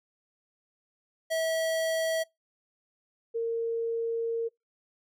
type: tone pair in turn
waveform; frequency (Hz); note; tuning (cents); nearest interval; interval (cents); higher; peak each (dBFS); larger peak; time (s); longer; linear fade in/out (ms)
square / sine; 648 / 459.7; E5 / A#4; -30 / -24; tritone; 594; first; -27; neither; 1.3-2.24 / 3.34-4.49; second; 20
effects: noise-tail reverb RT60 0.2 s tail -26 dB re dry